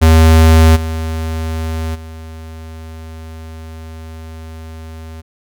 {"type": "tone with level steps", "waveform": "square", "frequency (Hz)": 80.4, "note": "E2", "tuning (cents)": -43, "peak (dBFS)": [-5, -18, -29], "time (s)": [0.01, 5.22], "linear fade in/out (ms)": 20, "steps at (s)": [0.75, 1.94], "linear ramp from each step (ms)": 20, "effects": []}